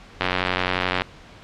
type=click train; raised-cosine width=0.3 ms; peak=-4 dBFS; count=75; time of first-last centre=0.21-1.02 s; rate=91.4 Hz; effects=pink hiss -45 dBFS RMS until 1.43 s + low-pass 4000 Hz 12 dB/octave